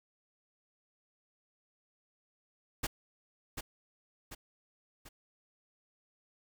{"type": "noise with echo", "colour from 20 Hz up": "pink", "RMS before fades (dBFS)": -33, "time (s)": [2.83, 2.87], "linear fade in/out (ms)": 10, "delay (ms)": 740, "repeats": 3, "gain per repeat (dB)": -6, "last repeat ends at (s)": 5.09, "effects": []}